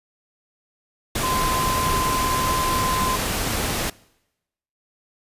sine tone in noise, 1031 Hz, C6, 26 cents flat, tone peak -22 dBFS, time 1.23-3.16 s, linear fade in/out 5 ms, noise pink, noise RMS -24 dBFS, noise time 1.15-3.9 s, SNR -1 dB, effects noise-tail reverb RT60 0.9 s tail -23 dB re dry + resampled to 32000 Hz

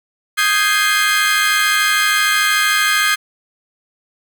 30% pulse chord, Ab major seventh, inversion second, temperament equal, 1244.5 / 1568 / 1661.2 / 2093 Hz, Eb6 / G6 / Ab6 / C7, 0 / 0 / 0 / 0 cents, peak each -16 dBFS, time 0.37-3.16 s, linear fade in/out 20 ms, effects none

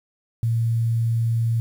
sine tone with quantisation, 115 Hz, A#2, 23 cents flat, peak -18 dBFS, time 0.43-1.6 s, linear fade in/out 0 ms, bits 8, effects none

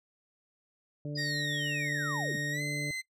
harmonic tone, 146.83 Hz, D3, in tune, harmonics 1 / 2 / 3 / 4, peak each -35 / -40 / -46 / -45 dBFS, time 1.05-2.91 s, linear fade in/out 2 ms
sine linear sweep, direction down, 4978 to 104.3 Hz, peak -36 dBFS, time 1.15-2.38 s, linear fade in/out 10 ms
40% pulse tone with pitch glide, 1864.7 to 2057 Hz, A#6 to C7, 0 to -30 cents, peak -33 dBFS, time 1.17-3.02 s, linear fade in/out 20 ms, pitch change +170 cents, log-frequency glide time 2.51-2.62 s
effects noise-tail reverb RT60 0.1 s tail -21 dB re dry + low-pass 11000 Hz 12 dB/octave

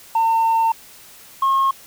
sine tone pair in turn, 905 / 1080.3 Hz, A5 / C#6, +48 / -45 cents, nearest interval minor third, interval 307 cents, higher second, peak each -12 dBFS, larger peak neither, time 0.15-0.72 / 1.42-1.71 s, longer first, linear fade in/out 5 ms, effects tanh soft clip ceiling -12 dBFS + white hiss -44 dBFS RMS until 1.86 s

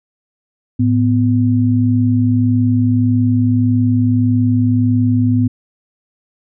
sine tone pair together, 108.32 / 250 Hz, A2 / B3, -27 / +21 cents, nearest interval octave + major second, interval 1448 cents, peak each -13 dBFS, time 0.79-5.48 s, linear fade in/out 10 ms, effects none

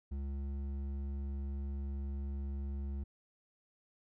triangle tone with hard clipping, 69.3 Hz, C#2, in tune, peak -38 dBFS, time 0.11-3.04 s, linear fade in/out 10 ms, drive 12 dB, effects none

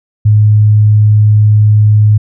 sine tone, 106 Hz, G#2, 36 cents sharp, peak -3 dBFS, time 0.25-2.18 s, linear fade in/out 10 ms, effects none

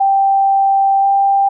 sine tone with pitch glide, 784 to 790.4 Hz, G5 to G5, 0 to +14 cents, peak -9 dBFS, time 0-1.49 s, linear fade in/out 10 ms, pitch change +14 cents, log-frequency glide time 1-1.07 s, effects none

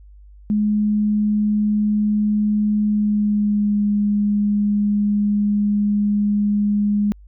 sine tone with pitch glide, 210 to 206.2 Hz, G#3 to G#3, +19 to -12 cents, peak -15 dBFS, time 0.5-7.12 s, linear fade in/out 0 ms, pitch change -31 cents, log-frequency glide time 2.86-3.82 s, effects added 50 Hz sine -41 dBFS peak until 7.27 s

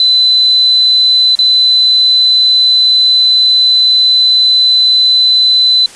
sine tone with dropouts, 4019 Hz, B7, 30 cents sharp, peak -5 dBFS, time 0-5.86 s, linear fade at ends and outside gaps 2 ms, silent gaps 1.353-1.389 s, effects white hiss -34 dBFS RMS until 5.95 s + resampled to 22050 Hz

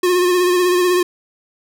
square tone with vibrato, 359 Hz, F4, 48 cents sharp, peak -13 dBFS, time 0.03-1.03 s, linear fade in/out 5 ms, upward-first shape sine, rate 16 Hz, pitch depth 35 cents each way, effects none

